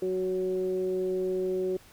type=tone with frequency modulation; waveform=sine; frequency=371.4 Hz; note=F#4; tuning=7 cents sharp; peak=-26 dBFS; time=0.02-1.77 s; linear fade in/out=5 ms; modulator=186 Hz; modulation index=0.49; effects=pink hiss -55 dBFS RMS until 1.92 s